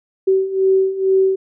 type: beating tone pair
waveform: sine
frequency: 380.9 / 383.1 Hz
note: G4 / G4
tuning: -50 / -40 cents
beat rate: 2.2 Hz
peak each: -18 / -14 dBFS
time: 0.27-1.36 s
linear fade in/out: 10 ms
effects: none